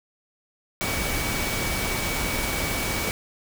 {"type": "tone in noise", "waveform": "sine", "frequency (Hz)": 2267, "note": "C#7", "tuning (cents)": 38, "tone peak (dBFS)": -32, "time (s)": [0.81, 3.11], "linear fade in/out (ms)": 0, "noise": "pink", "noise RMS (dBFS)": -27, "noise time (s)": [0.81, 3.11], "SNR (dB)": -8, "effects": []}